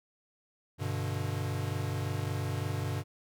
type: chord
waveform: square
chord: G major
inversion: none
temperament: equal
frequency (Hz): 98 / 123.47 / 146.83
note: G2 / B2 / D3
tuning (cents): 0 / 0 / 0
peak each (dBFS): -35 / -37 / -38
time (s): 0.78-3.04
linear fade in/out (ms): 50
effects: none